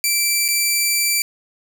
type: tone with dropouts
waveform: 10% pulse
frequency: 2336 Hz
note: D7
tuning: 10 cents flat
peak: -7 dBFS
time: 0.04-1.22 s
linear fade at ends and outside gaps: 1 ms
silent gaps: 0.481-0.486 s
effects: none